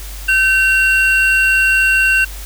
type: tone pair together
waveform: triangle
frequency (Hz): 1538.9 / 2742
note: G6 / F7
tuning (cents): -32 / -32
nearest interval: minor seventh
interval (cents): 1000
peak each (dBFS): -11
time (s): 0.28-2.25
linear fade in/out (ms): 10
effects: added 50 Hz sine -27 dBFS peak until 2.45 s + white hiss -34 dBFS RMS until 2.45 s